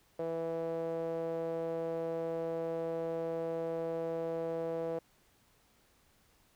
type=tone with band-pass filter; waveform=sawtooth; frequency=164.81 Hz; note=E3; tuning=in tune; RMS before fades=-36 dBFS; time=0.19-4.99 s; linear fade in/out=5 ms; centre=540 Hz; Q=4.7; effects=pink hiss -68 dBFS RMS until 6.55 s